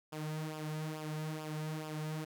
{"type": "tone with flanger", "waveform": "sawtooth", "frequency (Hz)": 154.9, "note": "D#3", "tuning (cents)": -7, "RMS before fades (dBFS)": -40, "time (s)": [0.12, 2.25], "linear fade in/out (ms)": 10, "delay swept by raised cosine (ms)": [0.48, 3.78], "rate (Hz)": 2.3, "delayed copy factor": -0.65, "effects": []}